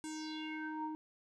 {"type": "tone with low-pass filter sweep", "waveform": "square", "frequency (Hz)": 311.1, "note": "D#4", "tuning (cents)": 0, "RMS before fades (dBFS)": -42, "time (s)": [0.04, 0.95], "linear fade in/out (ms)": 0, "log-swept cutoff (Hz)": [8800, 680], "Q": 4.9, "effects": []}